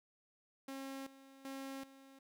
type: tone with tremolo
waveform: sawtooth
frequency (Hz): 270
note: C#4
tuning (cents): -45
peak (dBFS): -40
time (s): 0.68-2.19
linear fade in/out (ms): 5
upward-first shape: square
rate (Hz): 1.3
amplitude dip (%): 80
effects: 13-bit